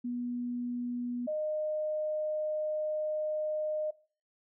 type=tone pair in turn; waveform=sine; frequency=243.5 / 613.6 Hz; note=B3 / D#5; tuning=-24 / -24 cents; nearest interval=octave + major third; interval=1600 cents; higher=second; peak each=-32 / -30 dBFS; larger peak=second; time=0.04-1.27 / 1.27-3.91 s; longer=second; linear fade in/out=10 ms; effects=noise-tail reverb RT60 0.4 s tail -19 dB re dry